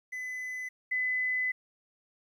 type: tone pair in turn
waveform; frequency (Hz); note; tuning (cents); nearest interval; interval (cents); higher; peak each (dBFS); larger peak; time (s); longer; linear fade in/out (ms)
triangle / sine; 2011 / 2011; B6 / B6; +31 / +31; unison; 0; neither; -33 / -27; second; 0.12-0.69 / 0.91-1.52; second; 10
effects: 11-bit